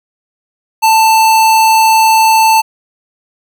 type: tone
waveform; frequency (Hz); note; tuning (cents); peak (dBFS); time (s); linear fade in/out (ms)
square; 886; A5; +12; -6; 0.82-2.62; 20
effects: none

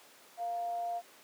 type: tone with amplitude modulation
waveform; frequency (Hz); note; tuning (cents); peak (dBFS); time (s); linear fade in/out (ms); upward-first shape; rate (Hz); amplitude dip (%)
sine; 698.5; F5; 0; -31; 0.37-1.02; 50; sine; 230; 30
effects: pink hiss -57 dBFS RMS until 1.23 s + high-pass 400 Hz 12 dB/octave

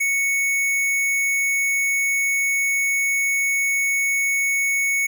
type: tone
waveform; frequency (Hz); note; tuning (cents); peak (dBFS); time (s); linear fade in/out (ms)
square; 2217; C#7; 0; -19; 0-5.07; 10
effects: none

